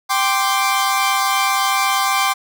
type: chord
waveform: sawtooth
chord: G suspended fourth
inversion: none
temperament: equal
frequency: 784 / 1046.5 / 1174.7 Hz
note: G5 / C6 / D6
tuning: 0 / 0 / 0 cents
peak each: -16 dBFS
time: 0.09-2.34 s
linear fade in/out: 20 ms
effects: none